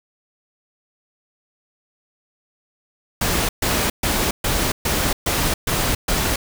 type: noise bursts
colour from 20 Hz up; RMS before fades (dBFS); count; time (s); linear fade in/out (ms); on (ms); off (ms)
pink; -20; 8; 3.21-6.36; 5; 280; 130
effects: none